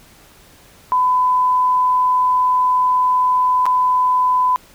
sine tone with dropouts, 1005 Hz, B5, 30 cents sharp, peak -12 dBFS, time 0.92-4.56 s, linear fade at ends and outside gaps 0 ms, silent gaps 3.656-3.664 s, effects pink hiss -47 dBFS RMS until 4.74 s

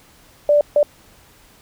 sine tone bursts at uneven times, 587.3 Hz, D5, in tune, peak -10 dBFS, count 2, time 0.49-0.61 / 0.76-0.83 s, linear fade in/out 2 ms, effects pink hiss -50 dBFS RMS until 1.61 s

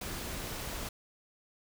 pink noise, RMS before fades -39 dBFS, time 0.01-0.89 s, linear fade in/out 5 ms, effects none

